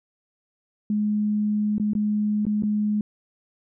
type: tone with dropouts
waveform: sine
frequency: 210 Hz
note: G#3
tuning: 19 cents sharp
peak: -20 dBFS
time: 0.9-3.01 s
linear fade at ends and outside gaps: 2 ms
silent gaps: 1.782-1.798 / 1.934-1.951 / 2.453-2.466 / 2.624-2.634 s
effects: none